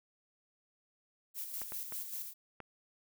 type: noise with tremolo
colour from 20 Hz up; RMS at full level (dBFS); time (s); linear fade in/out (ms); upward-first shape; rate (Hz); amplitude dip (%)
violet; -40; 1.34-2.34; 50; square; 5.1; 45
type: clicks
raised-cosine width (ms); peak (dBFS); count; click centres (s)
0.5; -30; 4; 1.617 / 1.722 / 1.923 / 2.603
effects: none